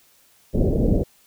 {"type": "low-pass noise", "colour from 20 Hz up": "pink", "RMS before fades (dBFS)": -19, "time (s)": [0.53, 1.04], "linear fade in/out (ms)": 20, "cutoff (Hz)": 580, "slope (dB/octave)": 48, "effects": ["white hiss -57 dBFS RMS until 1.26 s"]}